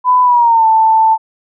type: tone with pitch glide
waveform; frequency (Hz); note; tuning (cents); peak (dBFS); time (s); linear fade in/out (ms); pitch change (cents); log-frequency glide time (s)
sine; 1000 to 885.8; B5 to A5; +21 to +11; -6; 0.04-1.18; 50; -210; 0.23-0.66
effects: none